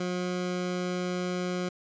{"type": "tone", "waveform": "20% pulse", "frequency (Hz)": 180.1, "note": "F#3", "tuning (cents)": -46, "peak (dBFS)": -24, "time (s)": [0, 1.69], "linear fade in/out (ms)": 5, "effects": ["resampled to 16000 Hz"]}